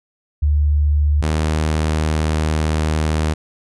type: tone pair in turn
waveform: sine / sawtooth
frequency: 73.8 / 77.75 Hz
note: D2 / D#2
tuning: +9 / -1 cents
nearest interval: minor second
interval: 90 cents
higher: second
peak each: -12 dBFS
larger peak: neither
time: 0.42-1.22 / 1.22-3.34 s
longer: second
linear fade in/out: 10 ms
effects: resampled to 24000 Hz